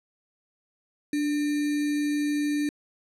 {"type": "tone with sample-and-hold", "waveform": "sine", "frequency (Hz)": 293.7, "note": "D4", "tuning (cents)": 0, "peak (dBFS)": -23, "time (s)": [1.13, 2.69], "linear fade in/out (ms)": 2, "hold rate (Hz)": 2100, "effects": ["low-pass 12000 Hz 12 dB/octave"]}